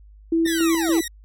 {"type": "tone with tremolo", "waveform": "sine", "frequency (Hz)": 329.6, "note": "E4", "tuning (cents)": 0, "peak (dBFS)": -16, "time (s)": [0.32, 1.01], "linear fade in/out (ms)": 5, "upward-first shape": "square", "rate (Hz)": 3.5, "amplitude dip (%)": 40}
{"type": "linear sweep", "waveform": "25% pulse", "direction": "down", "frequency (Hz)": [1864.7, 329.6], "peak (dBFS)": -23, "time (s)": [0.45, 1], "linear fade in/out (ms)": 10}
{"type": "tone with vibrato", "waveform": "10% pulse", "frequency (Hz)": 1922, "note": "B6", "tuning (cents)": -48, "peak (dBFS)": -19, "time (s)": [0.47, 1.08], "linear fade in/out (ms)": 5, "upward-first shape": "square", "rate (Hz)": 4.4, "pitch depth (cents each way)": 41}
{"effects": ["added 51 Hz sine -44 dBFS peak until 1.24 s"]}